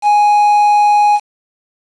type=tone with quantisation; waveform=triangle; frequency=830.6 Hz; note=G#5; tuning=in tune; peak=-5 dBFS; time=0.02-1.2 s; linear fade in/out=50 ms; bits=5; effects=resampled to 22050 Hz